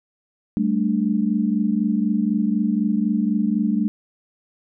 sine chord, G suspended second, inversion none, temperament equal, 196 / 220 / 293.7 Hz, G3 / A3 / D4, 0 / 0 / 0 cents, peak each -22 / -20 / -25 dBFS, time 0.57-3.88 s, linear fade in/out 0 ms, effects none

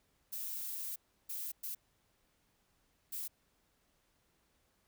violet noise bursts at uneven times, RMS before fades -41 dBFS, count 4, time 0.32-0.96 / 1.29-1.52 / 1.63-1.75 / 3.12-3.28 s, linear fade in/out 10 ms, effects pink hiss -75 dBFS RMS until 4.87 s

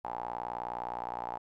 sawtooth tone with band-pass filter, 59.7 Hz, A#1, 42 cents sharp, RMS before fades -38 dBFS, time 0.04-1.38 s, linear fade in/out 10 ms, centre 850 Hz, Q 7.8, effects none

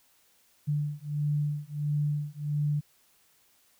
sine beating tone pair, 146.83 / 148.33 Hz, D3 / D3, 0 / +18 cents, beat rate 1.5 Hz, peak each -30 dBFS, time 0.67-2.81 s, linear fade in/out 20 ms, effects white hiss -65 dBFS RMS until 3.79 s

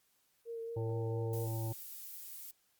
sine tone with vibrato, 460 Hz, A#4, 23 cents flat, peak -39 dBFS, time 0.45-1.48 s, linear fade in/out 50 ms, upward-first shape sine, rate 4.4 Hz, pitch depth 18 cents each way
harmonic tone, 112.3 Hz, A2, 36 cents sharp, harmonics 1 / 3 / 5 / 7 / 8, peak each -35 / -45 / -49 / -52 / -53 dBFS, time 0.76-1.73 s, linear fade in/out 10 ms
violet noise, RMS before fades -47 dBFS, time 1.33-2.51 s, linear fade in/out 2 ms
effects white hiss -74 dBFS RMS until 2.79 s + Opus 48 kbps

